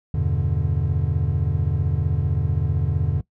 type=chord; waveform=triangle; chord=E minor seventh; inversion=none; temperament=equal; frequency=82.41 / 98 / 123.47 / 146.83 Hz; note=E2 / G2 / B2 / D3; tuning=0 / 0 / 0 / 0 cents; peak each=-22 / -23 / -25 / -22 dBFS; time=0.14-3.21 s; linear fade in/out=5 ms; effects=noise-tail reverb RT60 0.1 s tail -19 dB re dry